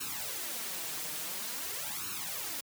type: noise with flanger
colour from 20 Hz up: white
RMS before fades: -38 dBFS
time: 0-2.61 s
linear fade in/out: 10 ms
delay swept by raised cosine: 0.73 to 6.63 ms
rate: 0.48 Hz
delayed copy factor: +0.8
effects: high-pass 100 Hz 12 dB/octave